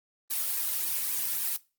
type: noise with flanger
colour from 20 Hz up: blue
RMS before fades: -30 dBFS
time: 0.3-1.57 s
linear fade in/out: 10 ms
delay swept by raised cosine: 1.4 to 2.6 ms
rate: 3.6 Hz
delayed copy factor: -0.9
effects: noise-tail reverb RT60 0.3 s tail -21 dB re dry + Opus 32 kbps